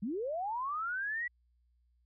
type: linear sweep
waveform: sine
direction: up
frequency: 181.2 to 1967 Hz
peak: -33 dBFS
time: 0.02-1.28 s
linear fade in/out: 10 ms
effects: added 60 Hz sine -68 dBFS peak until 2.05 s